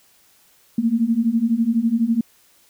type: beating tone pair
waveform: sine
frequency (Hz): 222.5 / 234.5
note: A3 / A#3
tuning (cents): +20 / +11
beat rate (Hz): 12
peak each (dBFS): -20 / -18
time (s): 0.78-2.21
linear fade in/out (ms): 5
effects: white hiss -56 dBFS RMS until 2.69 s

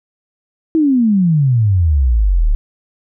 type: exponential sweep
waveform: sine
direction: down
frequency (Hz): 329.6 to 34.56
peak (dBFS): -9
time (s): 0.75-2.55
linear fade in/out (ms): 0
effects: none

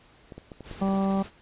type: clicks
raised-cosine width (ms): 2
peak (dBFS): -27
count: 8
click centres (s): 0.322 / 0.38 / 0.518 / 0.607 / 0.713 / 0.827 / 0.887 / 0.936
type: noise with tremolo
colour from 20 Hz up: pink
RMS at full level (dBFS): -42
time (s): 0.63-1.31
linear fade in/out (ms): 50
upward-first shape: sine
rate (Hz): 13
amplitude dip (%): 30
type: harmonic tone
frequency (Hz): 194.5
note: G3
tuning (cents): -13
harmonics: 1 / 2 / 3 / 4 / 5 / 6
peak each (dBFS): -23 / -34 / -33 / -33 / -41 / -38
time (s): 0.81-1.23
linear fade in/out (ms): 10
effects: pink hiss -57 dBFS RMS until 1.41 s + resampled to 8000 Hz

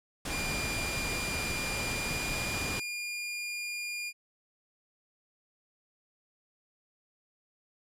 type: noise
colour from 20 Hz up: pink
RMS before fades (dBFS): -35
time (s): 0.25-2.8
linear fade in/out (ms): 5
type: tone with pitch glide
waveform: sawtooth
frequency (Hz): 2404 to 2418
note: D7 to D7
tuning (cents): +40 to +50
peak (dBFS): -31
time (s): 0.28-4.13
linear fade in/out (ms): 50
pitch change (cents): +10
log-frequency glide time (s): 1.95-2.16
effects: low-pass 11000 Hz 12 dB/octave

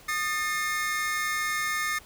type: tone cluster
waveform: 45% pulse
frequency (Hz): 1233 / 1784 / 2136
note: D#6 / A6 / C7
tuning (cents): -16 / +23 / +35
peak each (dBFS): -31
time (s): 0.08-1.99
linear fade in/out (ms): 10
effects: pink hiss -52 dBFS RMS until 2.05 s

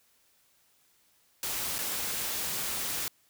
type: noise with dropouts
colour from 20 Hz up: white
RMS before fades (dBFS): -33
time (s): 1.43-3.08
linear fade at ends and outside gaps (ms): 1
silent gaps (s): 1.783-1.788
effects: white hiss -67 dBFS RMS until 3.29 s

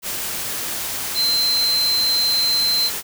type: tone in noise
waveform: sine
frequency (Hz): 4100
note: C8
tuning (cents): -36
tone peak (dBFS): -16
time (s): 1.14-2.91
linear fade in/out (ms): 50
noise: white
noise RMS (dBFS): -26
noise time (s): 0.02-3.03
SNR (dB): +7
effects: none

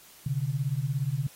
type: beating tone pair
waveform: sine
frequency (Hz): 128.7 / 145.7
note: C3 / D3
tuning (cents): -28 / -13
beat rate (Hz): 17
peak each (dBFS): -29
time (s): 0.26-1.27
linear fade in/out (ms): 5
effects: white hiss -53 dBFS RMS until 1.35 s + AAC 48 kbps

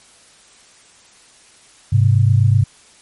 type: tone pair together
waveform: sine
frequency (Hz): 102.8 / 130.81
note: G#2 / C3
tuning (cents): -17 / 0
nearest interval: major third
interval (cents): 417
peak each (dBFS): -11 / -14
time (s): 1.92-2.64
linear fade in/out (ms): 10
effects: white hiss -48 dBFS RMS until 3.01 s + MP3 48 kbps

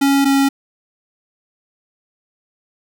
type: tone pair in turn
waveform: square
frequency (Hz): 277.2 / 275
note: C#4 / C#4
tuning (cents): 0 / -14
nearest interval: unison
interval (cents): 14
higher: first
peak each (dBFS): -12 / -12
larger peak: neither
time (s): 0.01-0.25 / 0.25-0.49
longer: neither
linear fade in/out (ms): 10
effects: none

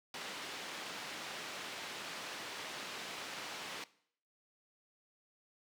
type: band-pass noise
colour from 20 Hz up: white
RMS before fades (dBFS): -45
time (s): 0.14-3.84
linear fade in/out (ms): 2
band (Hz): 190 to 3700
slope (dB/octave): 12
effects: noise-tail reverb RT60 0.6 s tail -19 dB re dry

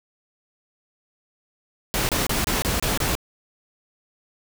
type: noise bursts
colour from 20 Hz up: pink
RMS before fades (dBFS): -23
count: 7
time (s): 1.94-3.152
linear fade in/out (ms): 0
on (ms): 150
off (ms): 27
effects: none

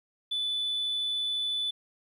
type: tone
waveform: sine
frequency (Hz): 3486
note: A7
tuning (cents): -17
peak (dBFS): -26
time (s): 0.31-1.71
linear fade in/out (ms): 10
effects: tanh soft clip ceiling -25 dBFS + 11-bit

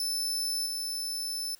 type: tone with level steps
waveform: sawtooth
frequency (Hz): 5274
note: E8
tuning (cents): 0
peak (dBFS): -26 / -29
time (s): 0-1.55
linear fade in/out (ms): 2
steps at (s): 0.66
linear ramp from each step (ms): 2
effects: white hiss -59 dBFS RMS until 1.59 s

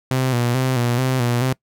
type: tone with vibrato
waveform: sawtooth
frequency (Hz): 125.1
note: B2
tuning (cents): +23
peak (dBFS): -13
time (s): 0.11-1.53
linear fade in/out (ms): 2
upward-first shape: square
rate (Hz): 2.3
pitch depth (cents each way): 65
effects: noise-tail reverb RT60 0.1 s tail -23 dB re dry

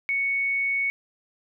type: tone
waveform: sine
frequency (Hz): 2220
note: C#7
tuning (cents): +2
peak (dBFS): -22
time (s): 0.09-0.9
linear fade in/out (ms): 0
effects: none

